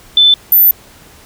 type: tone pair in turn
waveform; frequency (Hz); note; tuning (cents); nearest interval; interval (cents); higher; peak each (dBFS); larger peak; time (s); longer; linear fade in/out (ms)
sine; 3520 / 14043; A7 / A9; 0 / -5; 2 octaves; 2395; second; -4; neither; 0.17-0.34 / 0.52-0.71; second; 2
effects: pink hiss -41 dBFS RMS until 1.25 s